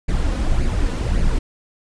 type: noise with flanger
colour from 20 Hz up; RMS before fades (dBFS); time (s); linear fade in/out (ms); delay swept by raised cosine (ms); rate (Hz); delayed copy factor
brown; -18; 0.08-1.39; 10; 0.43 to 4.03; 1.8; +0.55
effects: resampled to 22050 Hz